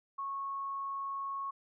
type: tone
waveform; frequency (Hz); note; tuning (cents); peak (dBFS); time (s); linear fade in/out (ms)
sine; 1100; C#6; -14; -35; 0.18-1.51; 10
effects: none